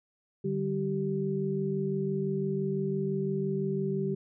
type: tone cluster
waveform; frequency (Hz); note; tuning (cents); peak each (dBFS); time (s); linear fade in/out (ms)
sine; 148.7 / 194.6 / 388.4; D3 / G3 / G4; +22 / -12 / -16; -33 / -32 / -31; 0.44-4.15; 10
effects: none